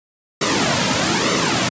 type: noise with flanger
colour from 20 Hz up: pink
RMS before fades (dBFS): -17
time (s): 0.41-1.69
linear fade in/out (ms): 5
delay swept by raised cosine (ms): 1.2 to 2.7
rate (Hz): 1.1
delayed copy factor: -0.65
effects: high-pass 150 Hz 12 dB/octave + resampled to 16000 Hz